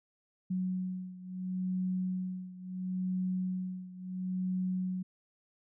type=beating tone pair; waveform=sine; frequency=184.3 / 185.03 Hz; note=F#3 / F#3; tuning=-7 / 0 cents; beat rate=0.73 Hz; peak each=-34 / -37 dBFS; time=0.5-5.03 s; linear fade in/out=10 ms; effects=none